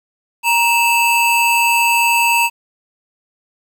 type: tone pair together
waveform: square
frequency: 937.7 / 2630 Hz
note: A#5 / E7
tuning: +10 / -5 cents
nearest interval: octave + tritone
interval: 1785 cents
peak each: -15 dBFS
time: 0.43-2.5 s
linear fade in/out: 50 ms
effects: 8-bit